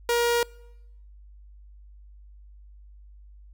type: tone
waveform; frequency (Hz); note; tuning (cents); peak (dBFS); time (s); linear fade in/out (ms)
sawtooth; 474.1; A#4; +29; -17; 0.09-0.43; 2
effects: noise-tail reverb RT60 0.9 s tail -25 dB re dry + added 50 Hz sine -46 dBFS peak until 3.53 s